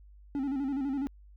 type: tone with vibrato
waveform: triangle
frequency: 273.9 Hz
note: C#4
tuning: 21 cents flat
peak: -27 dBFS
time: 0.35-1.07 s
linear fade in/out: 0 ms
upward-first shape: square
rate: 12 Hz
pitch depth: 70 cents each way
effects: added 50 Hz sine -51 dBFS peak until 1.36 s